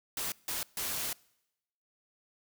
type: noise bursts at uneven times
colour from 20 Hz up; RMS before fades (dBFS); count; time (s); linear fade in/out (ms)
white; -35; 3; 0.17-0.32 / 0.48-0.63 / 0.77-1.13; 2
effects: noise-tail reverb RT60 0.9 s tail -25 dB re dry